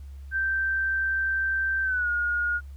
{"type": "tone with pitch glide", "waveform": "sine", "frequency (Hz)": [1563, 1433.3], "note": ["G6", "F6"], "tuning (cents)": [-6, 45], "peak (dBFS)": -23, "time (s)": [0.31, 2.61], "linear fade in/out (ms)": 50, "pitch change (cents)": -149, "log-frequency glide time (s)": [1.83, 2.09], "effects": ["added 69 Hz sine -38 dBFS peak until 2.76 s", "pink hiss -63 dBFS RMS until 2.76 s"]}